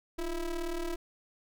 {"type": "ring-modulated tone", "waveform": "square", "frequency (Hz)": 163.1, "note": "E3", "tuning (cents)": -18, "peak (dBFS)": -30, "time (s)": [0.18, 0.96], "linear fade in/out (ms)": 10, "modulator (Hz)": 182, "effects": []}